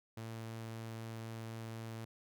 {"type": "tone", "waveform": "sawtooth", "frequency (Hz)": 113, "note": "A2", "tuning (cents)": 47, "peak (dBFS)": -39, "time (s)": [0.17, 2.05], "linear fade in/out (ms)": 5, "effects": []}